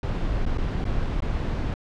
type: noise with dropouts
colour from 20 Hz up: brown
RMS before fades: -25 dBFS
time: 0.03-1.74 s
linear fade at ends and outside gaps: 2 ms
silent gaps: 0.454-0.463 / 0.575-0.582 / 0.842-0.852 / 1.205-1.221 s
effects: low-pass 4000 Hz 12 dB/octave